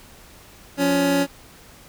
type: tone pair together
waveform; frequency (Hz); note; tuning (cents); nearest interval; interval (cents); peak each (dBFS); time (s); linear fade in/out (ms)
25% pulse; 176.33 / 279.9; F3 / C#4; +17 / +17; minor sixth; 800; -22 / -14; 0.77-1.27; 50
effects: pink hiss -47 dBFS RMS until 1.88 s